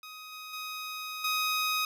15% pulse tone with level steps, 1256 Hz, D#6, 16 cents sharp, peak -37 / -35 / -30 / -21 dBFS, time 0.03-1.85 s, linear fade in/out 2 ms, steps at 0.32 / 0.53 / 1.24 s, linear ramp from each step 5 ms, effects none

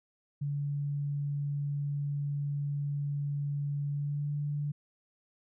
sine tone with pitch glide, 143.5 to 146.01 Hz, D3 to D3, -40 to -10 cents, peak -30 dBFS, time 0.41-4.72 s, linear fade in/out 10 ms, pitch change +30 cents, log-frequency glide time 3.9-4.32 s, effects none

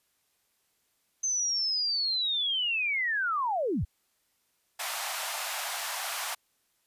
sine linear sweep, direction down, 6272 to 43.13 Hz, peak -26 dBFS, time 1.23-3.85 s, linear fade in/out 10 ms
pink high-pass noise, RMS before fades -34 dBFS, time 4.79-6.35 s, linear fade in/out 10 ms, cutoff 650 Hz, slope 48 dB/octave
effects white hiss -73 dBFS RMS until 6.86 s + resampled to 32000 Hz

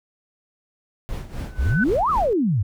brown noise with tremolo, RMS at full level -27 dBFS, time 1.09-2.33 s, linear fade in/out 0 ms, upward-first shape sine, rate 3.9 Hz, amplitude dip 75%
sine tone with exponential growth, 1504 Hz, F#6, 28 cents sharp, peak -17 dBFS, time 1.45-1.84 s, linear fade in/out 5 ms, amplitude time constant 83 ms
sine exponential two-way sweep, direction up then down, 50.4 to 1318 to 89.1 Hz, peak -17 dBFS, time 1.58-2.63 s, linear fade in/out 10 ms, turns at 2.1 s
effects none

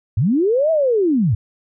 sine linear two-way sweep, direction up then down, 87.31 to 659.3 to 88.5 Hz, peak -13 dBFS, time 0.17-1.35 s, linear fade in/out 5 ms, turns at 0.71 s, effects none

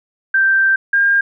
sine tone pair in turn, 1568 / 1608.4 Hz, G6 / G6, 0 / +44 cents, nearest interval unison, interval 44 cents, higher second, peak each -10 dBFS, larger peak neither, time 0.34-0.76 / 0.93-1.21 s, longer first, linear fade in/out 5 ms, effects none

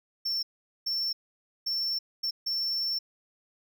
triangle tone bursts at uneven times, 5410 Hz, E8, 44 cents sharp, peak -26 dBFS, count 5, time 0.25-0.43 / 0.86-1.13 / 1.66-1.99 / 2.23-2.31 / 2.46-2.99 s, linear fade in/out 10 ms, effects none

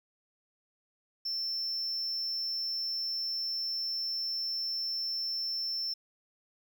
sine tone, 5360 Hz, E8, 28 cents sharp, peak -29 dBFS, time 1.25-5.94 s, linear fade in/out 10 ms, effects tanh soft clip ceiling -30 dBFS + 10-bit

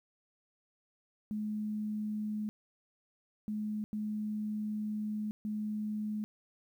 sine tone bursts at uneven times, 212.4 Hz, G#3, 39 cents sharp, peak -33 dBFS, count 4, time 1.31-2.49 / 3.48-3.84 / 3.93-5.31 / 5.45-6.24 s, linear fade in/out 0 ms, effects 11-bit

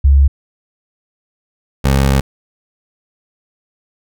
sine / 20% pulse tone pair in turn, 69.3 / 67.91 Hz, C#2 / C#2, 0 / -35 cents, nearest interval unison, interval 35 cents, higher first, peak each -5 dBFS, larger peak neither, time 0.04-0.28 / 1.84-2.21 s, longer second, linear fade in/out 10 ms, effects none

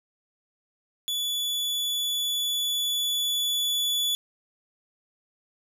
40% pulse tone with level ramp, 3438 Hz, A7, 41 cents flat, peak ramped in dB -25 to -22 dBFS, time 1.08-4.15 s, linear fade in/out 0 ms, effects none

